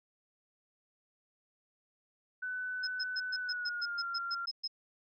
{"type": "tone with pitch glide", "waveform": "sine", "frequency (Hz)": [1500, 1383.5], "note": ["F#6", "F6"], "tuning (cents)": [23, -17], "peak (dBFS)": -35, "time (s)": [2.42, 4.46], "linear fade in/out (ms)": 10, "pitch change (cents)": -140, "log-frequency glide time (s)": [3.39, 4.07]}
{"type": "tone bursts", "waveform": "sine", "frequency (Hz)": 5140, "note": "E8", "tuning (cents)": -45, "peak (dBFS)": -33, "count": 12, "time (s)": [2.83, 4.678], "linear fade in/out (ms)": 10, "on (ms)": 44, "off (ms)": 120}
{"effects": []}